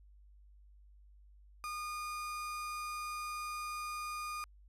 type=tone; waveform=35% pulse; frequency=1221 Hz; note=D#6; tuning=33 cents flat; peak=-37 dBFS; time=1.64-4.44 s; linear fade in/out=0 ms; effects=added 50 Hz sine -57 dBFS peak until 4.68 s + resampled to 32000 Hz